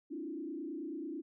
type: tone with frequency modulation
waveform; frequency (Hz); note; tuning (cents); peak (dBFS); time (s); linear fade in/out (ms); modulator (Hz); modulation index
sine; 308.9; D#4; -12; -38; 0.1-1.22; 20; 29.2; 1.4
effects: none

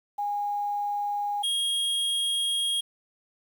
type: tone pair in turn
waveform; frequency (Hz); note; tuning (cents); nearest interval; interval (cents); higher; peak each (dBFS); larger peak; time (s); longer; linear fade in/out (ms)
sine / square; 820 / 3264; G#5 / G#7; -22 / -31; 2 octaves; 2391; second; -26 / -25; second; 0.18-1.43 / 1.43-2.81; second; 10
effects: 9-bit

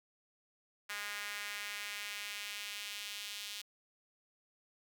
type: tone with high-pass filter sweep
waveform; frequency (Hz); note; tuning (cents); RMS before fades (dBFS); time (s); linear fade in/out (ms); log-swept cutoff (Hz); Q
sawtooth; 205.3; G#3; -20; -43; 0.89-3.62; 10; 1700 to 3300; 1.7
effects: none

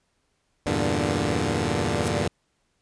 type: chord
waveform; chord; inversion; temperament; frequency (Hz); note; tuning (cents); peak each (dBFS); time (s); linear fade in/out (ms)
10% pulse; E half-diminished seventh; none; equal; 82.41 / 98 / 116.54 / 146.83; E2 / G2 / Bb2 / D3; 0 / 0 / 0 / 0; -20; 0.66-2.28; 5
type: noise with exponential growth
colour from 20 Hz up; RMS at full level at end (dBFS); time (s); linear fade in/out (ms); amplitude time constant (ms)
blue; -26; 1.96-2.08; 2; 26
effects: pink hiss -71 dBFS RMS until 2.81 s + resampled to 22050 Hz

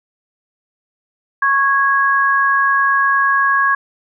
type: tone pair together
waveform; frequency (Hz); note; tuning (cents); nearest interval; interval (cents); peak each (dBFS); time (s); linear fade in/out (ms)
sine; 1103 / 1654; C#6 / G#6; -9 / -8; perfect fifth; 701; -14; 1.42-3.75; 5
effects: none

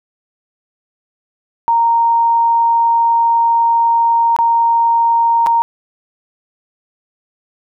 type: tone with dropouts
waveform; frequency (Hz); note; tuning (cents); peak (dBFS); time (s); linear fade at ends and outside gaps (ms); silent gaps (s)
sine; 928; A#5; -8; -9; 1.68-5.62; 0; 4.364-4.388 / 5.463-5.469
effects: none

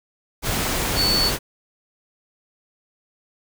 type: tone in noise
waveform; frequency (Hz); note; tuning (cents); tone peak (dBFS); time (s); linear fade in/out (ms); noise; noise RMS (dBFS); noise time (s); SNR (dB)
sine; 4456; C#8; +8; -18; 0.95-1.32; 50; pink; -23; 0.42-1.39; +2
effects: none

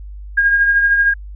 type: tone with tremolo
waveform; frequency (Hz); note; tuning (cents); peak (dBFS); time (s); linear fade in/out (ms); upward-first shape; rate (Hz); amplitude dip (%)
sine; 1625; G#6; -38; -8; 0.37-1.14; 10; triangle; 13; 50
effects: added 50 Hz sine -29 dBFS peak until 1.35 s

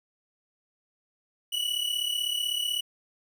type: tone pair together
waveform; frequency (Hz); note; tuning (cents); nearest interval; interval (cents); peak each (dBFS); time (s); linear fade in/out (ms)
45% pulse; 2924 / 2960; F#7 / F#7; -21 / 0; unison; 21; -30 / -29; 1.52-2.81; 10
effects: none

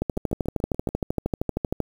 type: two click trains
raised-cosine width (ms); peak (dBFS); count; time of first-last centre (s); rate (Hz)
2; -10 / -19; 24 / 6; 0.02-1.803 / 0.17-0.889; 12.9 / 6.95
effects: 7-bit

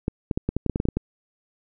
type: clicks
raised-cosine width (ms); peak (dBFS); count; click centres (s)
3; -10; 12; 0.081 / 0.312 / 0.375 / 0.49 / 0.566 / 0.663 / 0.697 / 0.759 / 0.801 / 0.854 / 0.887 / 0.97
effects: none

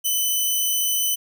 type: tone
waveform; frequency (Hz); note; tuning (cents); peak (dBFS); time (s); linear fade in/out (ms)
5% pulse; 3009; F#7; +28; -11; 0.04-1.16; 20
effects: none

